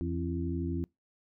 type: harmonic tone with a mistuned harmonic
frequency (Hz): 84.5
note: E2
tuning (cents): +43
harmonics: 1 / 2 / 3 / 4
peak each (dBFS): -34 / -37 / -36 / -37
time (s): 0.01-0.84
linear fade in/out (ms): 0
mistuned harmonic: 3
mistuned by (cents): +82
effects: noise-tail reverb RT60 0.2 s tail -26 dB re dry